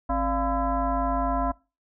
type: tone with frequency modulation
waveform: sine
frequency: 372.2 Hz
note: F#4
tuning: 10 cents sharp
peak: -22 dBFS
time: 0.09-1.52 s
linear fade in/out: 10 ms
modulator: 320 Hz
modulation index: 2.4
effects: noise-tail reverb RT60 0.3 s tail -23 dB re dry